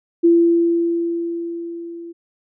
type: tone with level ramp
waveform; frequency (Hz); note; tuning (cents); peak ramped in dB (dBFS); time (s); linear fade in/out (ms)
sine; 338.7; E4; +47; -8 to -31; 0.23-2.13; 20
effects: none